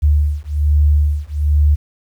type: beating tone pair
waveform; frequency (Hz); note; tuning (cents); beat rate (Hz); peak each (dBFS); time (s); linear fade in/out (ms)
sine; 73.42 / 74.62; D2 / D2; 0 / +28; 1.2; -14; 0.02-1.76; 20
effects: 8-bit